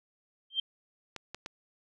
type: tone with exponential growth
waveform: sine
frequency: 3159 Hz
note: G7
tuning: 13 cents sharp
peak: -23 dBFS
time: 0.5-0.6 s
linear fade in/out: 5 ms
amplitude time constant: 21 ms
type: clicks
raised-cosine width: 0.2 ms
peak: -22 dBFS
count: 3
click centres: 1.163 / 1.346 / 1.461 s
effects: none

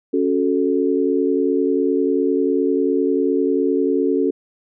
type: chord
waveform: sine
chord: F# minor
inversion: second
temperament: equal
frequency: 277.2 / 370 / 440 Hz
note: C#4 / F#4 / A4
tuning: 0 / 0 / 0 cents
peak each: -19 / -20 / -20 dBFS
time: 0.13-4.31 s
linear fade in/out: 10 ms
effects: none

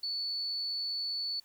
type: tone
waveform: sine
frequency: 4455 Hz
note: C#8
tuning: 8 cents sharp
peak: -32 dBFS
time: 0.03-1.4 s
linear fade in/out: 5 ms
effects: white hiss -65 dBFS RMS until 1.44 s

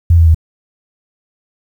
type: tone with pitch steps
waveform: sine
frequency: 84.9 / 82.53 / 80.23 Hz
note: F2 / E2 / E2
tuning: -48 / +3 / -46 cents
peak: -4 dBFS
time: 0.1-0.346 s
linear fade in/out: 5 ms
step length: 82 ms
effects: 7-bit

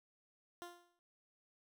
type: tone with exponential decay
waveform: 15% pulse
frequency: 349.2 Hz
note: F4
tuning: in tune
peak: -38 dBFS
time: 0.62-0.99 s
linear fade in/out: 0 ms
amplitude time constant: 79 ms
effects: none

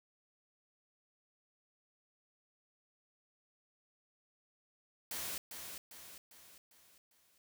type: noise with echo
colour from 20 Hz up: white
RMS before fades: -41 dBFS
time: 5.11-5.38 s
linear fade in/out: 2 ms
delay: 400 ms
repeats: 5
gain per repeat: -6 dB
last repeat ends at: 7.38 s
effects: none

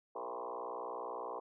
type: tone with frequency modulation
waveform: sine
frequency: 739 Hz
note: F#5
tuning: 2 cents flat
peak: -39 dBFS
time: 0.15-1.4 s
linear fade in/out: 10 ms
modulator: 60.1 Hz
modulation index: 5.8
effects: none

